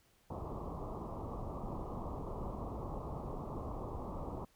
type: low-pass noise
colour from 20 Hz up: pink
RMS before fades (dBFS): -42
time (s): 0.3-4.45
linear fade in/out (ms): 5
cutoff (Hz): 1200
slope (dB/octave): 96
effects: pink hiss -70 dBFS RMS until 4.55 s